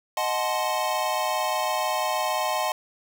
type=chord; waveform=square; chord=D# diminished seventh; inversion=none; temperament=equal with one note detuned; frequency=622.3 / 740 / 865.9 / 1046.5 Hz; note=D#5 / F#5 / A5 / C6; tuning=0 / 0 / -28 / 0 cents; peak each=-30 dBFS; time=0.17-2.72 s; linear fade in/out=2 ms; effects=none